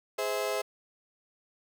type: chord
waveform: 35% pulse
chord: Ab augmented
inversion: none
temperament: just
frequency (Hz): 415.3 / 519.1 / 648.9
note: Ab4 / C5 / E5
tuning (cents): 0 / -14 / -27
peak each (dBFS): -32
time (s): 0.18-0.62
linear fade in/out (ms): 10
effects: none